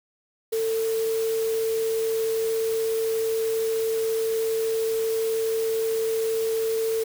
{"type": "tone in noise", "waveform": "sine", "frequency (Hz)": 447.9, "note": "A4", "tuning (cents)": 31, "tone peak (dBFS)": -22, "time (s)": [0.52, 7.04], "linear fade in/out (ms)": 10, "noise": "white", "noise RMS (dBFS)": -37, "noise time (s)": [0.52, 7.04], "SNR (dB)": 12, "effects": []}